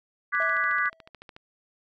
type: chord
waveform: sine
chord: G# half-diminished seventh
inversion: second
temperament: equal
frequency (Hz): 1174.7 / 1480 / 1661.2 / 1975.5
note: D6 / F#6 / G#6 / B6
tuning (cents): 0 / 0 / 0 / 0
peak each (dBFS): -28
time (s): 0.32-0.9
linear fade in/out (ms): 20
type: click train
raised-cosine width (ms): 0.3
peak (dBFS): -28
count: 15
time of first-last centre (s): 0.35-1.364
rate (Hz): 13.8
type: tone with exponential decay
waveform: triangle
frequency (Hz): 650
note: E5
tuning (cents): -24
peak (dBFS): -27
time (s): 0.4-1.09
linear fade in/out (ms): 1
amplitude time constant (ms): 150
effects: none